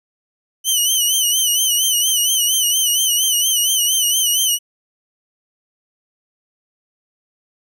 15% pulse tone with vibrato, 3009 Hz, F#7, 28 cents sharp, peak -7 dBFS, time 0.64-4.59 s, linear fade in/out 50 ms, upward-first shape sine, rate 4.3 Hz, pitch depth 81 cents each way, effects none

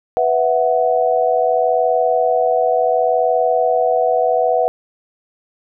sine chord, B suspended fourth, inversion none, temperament equal, 493.9 / 659.3 / 740 Hz, B4 / E5 / F#5, 0 / 0 / 0 cents, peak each -17 dBFS, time 0.17-4.68 s, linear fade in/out 0 ms, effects none

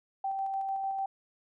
sine tone with tremolo, 778 Hz, G5, 13 cents flat, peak -29 dBFS, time 0.24-1.06 s, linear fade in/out 5 ms, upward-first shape square, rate 6.7 Hz, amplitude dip 25%, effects none

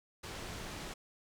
pink low-pass noise, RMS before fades -44 dBFS, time 0.23-0.94 s, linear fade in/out 10 ms, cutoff 7500 Hz, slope 12 dB/octave, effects none

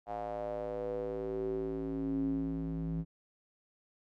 square tone with band-pass filter sweep, 54.8 Hz, A1, 6 cents flat, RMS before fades -36 dBFS, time 0.06-3.05 s, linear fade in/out 50 ms, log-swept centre 730 to 190 Hz, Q 5.9, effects none

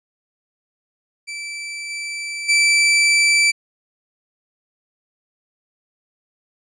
sawtooth tone with level steps, 2326 Hz, D7, 17 cents flat, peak -24 / -22 / -9 dBFS, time 1.27-3.52 s, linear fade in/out 20 ms, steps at 1.89 / 2.48 s, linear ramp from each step 20 ms, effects resampled to 22050 Hz

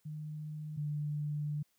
sine tone pair in turn, 152.5 / 148.5 Hz, D#3 / D3, -34 / +20 cents, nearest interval unison, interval 46 cents, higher first, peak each -39 / -33 dBFS, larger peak second, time 0.05-0.77 / 0.77-1.63 s, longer second, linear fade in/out 10 ms, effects white hiss -75 dBFS RMS until 1.78 s

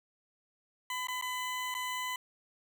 20% pulse tone with dropouts, 1006 Hz, B5, 32 cents sharp, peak -29 dBFS, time 0.9-2.16 s, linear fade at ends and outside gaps 2 ms, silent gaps 1.071-1.084 / 1.213-1.223 / 1.742-1.749 s, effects none

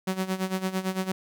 sawtooth tone with tremolo, 188.1 Hz, F#3, 29 cents sharp, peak -20 dBFS, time 0.07-1.12 s, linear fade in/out 5 ms, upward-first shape sine, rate 8.9 Hz, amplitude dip 80%, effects none

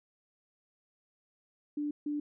sine tone bursts at uneven times, 294.5 Hz, D4, 5 cents sharp, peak -31 dBFS, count 2, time 1.77-1.91 / 2.06-2.2 s, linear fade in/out 5 ms, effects none

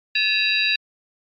sine tone cluster, 1725 / 2520 / 2712 / 3873 / 4743 Hz, A6 / D#7 / E7 / B7 / D8, -35 / +21 / +49 / -35 / +16 cents, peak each -26 / -26 / -21 / -22 / -27 dBFS, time 0.15-0.76 s, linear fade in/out 5 ms, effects MP3 48 kbps

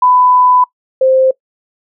sine tone pair in turn, 999 / 523.7 Hz, B5 / C5, +20 / +1 cents, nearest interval major seventh, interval 1119 cents, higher first, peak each -6 dBFS, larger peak neither, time 0.02-0.64 / 1.01-1.31 s, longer first, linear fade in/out 5 ms, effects noise-tail reverb RT60 0.1 s tail -21 dB re dry

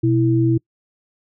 sine tone pair together, 123.94 / 328.7 Hz, B2 / E4, +7 / -5 cents, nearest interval octave + perfect fourth, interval 1688 cents, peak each -16 dBFS, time 0.03-0.58 s, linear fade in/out 10 ms, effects noise-tail reverb RT60 0.1 s tail -26 dB re dry

